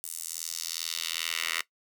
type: tone with high-pass filter sweep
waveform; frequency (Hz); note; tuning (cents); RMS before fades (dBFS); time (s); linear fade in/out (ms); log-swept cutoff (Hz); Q
10% pulse; 82.41; E2; 0; -34; 0.04-1.61; 0; 9300 to 2000; 1.5
effects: noise-tail reverb RT60 0.1 s tail -18 dB re dry